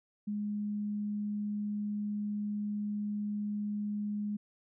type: tone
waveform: sine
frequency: 207.7 Hz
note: G#3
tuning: in tune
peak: -32 dBFS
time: 0.27-4.37 s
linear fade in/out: 10 ms
effects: none